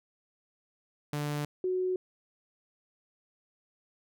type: tone pair in turn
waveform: sawtooth / sine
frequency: 147.3 / 368.8 Hz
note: D3 / F#4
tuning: +6 / -6 cents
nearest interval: octave + major third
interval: 1588 cents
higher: second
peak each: -27 dBFS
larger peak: neither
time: 1.13-1.45 / 1.64-1.96 s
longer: neither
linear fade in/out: 2 ms
effects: none